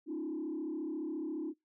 sine tone with frequency modulation, 311.1 Hz, D#4, in tune, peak -34 dBFS, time 0.06-1.54 s, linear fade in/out 50 ms, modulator 34.4 Hz, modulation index 1.1, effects noise-tail reverb RT60 0.2 s tail -26 dB re dry + tanh soft clip ceiling -31 dBFS

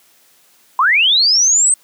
sine linear sweep, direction up, 960 to 8372 Hz, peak -9 dBFS, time 0.79-1.74 s, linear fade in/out 2 ms, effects white hiss -52 dBFS RMS until 1.83 s + high-pass 150 Hz 12 dB/octave

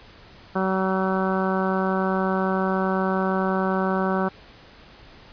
harmonic tone, 189.4 Hz, F#3, 41 cents sharp, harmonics 1 / 2 / 3 / 4 / 5 / 6 / 7 / 8, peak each -24 / -27 / -29 / -30 / -31 / -32 / -32 / -33 dBFS, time 0.55-4.29 s, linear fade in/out 10 ms, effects pink hiss -48 dBFS RMS until 5.32 s + resampled to 11025 Hz

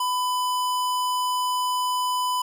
square tone, 1000 Hz, B5, 21 cents sharp, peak -23 dBFS, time 0-2.42 s, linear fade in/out 5 ms, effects none

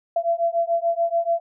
sine beating tone pair, 673 / 679.9 Hz, E5 / F5, +36 / -47 cents, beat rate 6.9 Hz, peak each -22 dBFS, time 0.16-1.4 s, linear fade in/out 5 ms, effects none

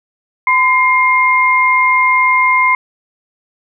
sine tone pair together, 1018 / 2123 Hz, C6 / C7, -48 / +25 cents, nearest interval octave + minor second, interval 1273 cents, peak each -11 dBFS, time 0.47-2.75 s, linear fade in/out 2 ms, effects none

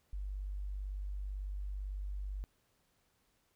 sine tone, 49 Hz, G1, in tune, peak -37 dBFS, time 0.13-2.44 s, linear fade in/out 0 ms, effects pink hiss -75 dBFS RMS until 3.55 s

